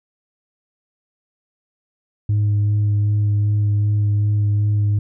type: tone with vibrato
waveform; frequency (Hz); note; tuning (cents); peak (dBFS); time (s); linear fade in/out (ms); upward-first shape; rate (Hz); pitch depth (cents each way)
sine; 103.83; G#2; 0; -12; 2.29-4.99; 5; sine; 2.6; 12
effects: tanh soft clip ceiling -13 dBFS